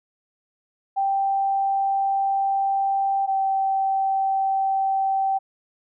sine tone pair in turn, 784 / 775.4 Hz, G5 / G5, 0 / -19 cents, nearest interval unison, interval 19 cents, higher first, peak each -19 dBFS, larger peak neither, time 0.96-3.27 / 3.27-5.39 s, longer first, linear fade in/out 20 ms, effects none

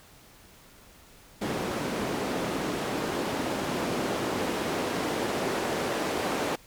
white noise with band-pass filter sweep, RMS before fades -30 dBFS, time 1.41-6.56 s, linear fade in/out 10 ms, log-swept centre 260 to 390 Hz, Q 0.93, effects pink hiss -54 dBFS RMS until 6.66 s

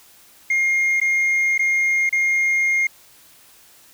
sine tone with dropouts, 2129 Hz, C7, 30 cents sharp, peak -13 dBFS, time 0.5-2.87 s, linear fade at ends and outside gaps 5 ms, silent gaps 1.001-1.014 / 1.579-1.592 / 2.093-2.126 s, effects tanh soft clip ceiling -15 dBFS + white hiss -50 dBFS RMS until 3.93 s

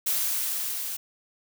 blue noise with level ramp, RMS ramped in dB -25 to -33 dBFS, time 0.06-0.97 s, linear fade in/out 10 ms, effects none

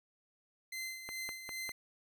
sawtooth tone with tremolo, 2068 Hz, C7, 21 cents flat, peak -35 dBFS, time 0.72-1.72 s, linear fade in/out 5 ms, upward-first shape sine, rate 2.5 Hz, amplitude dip 60%
click train, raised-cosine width 0.5 ms, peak -29 dBFS, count 4, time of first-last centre 1.09-1.692 s, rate 4.98 Hz
effects none

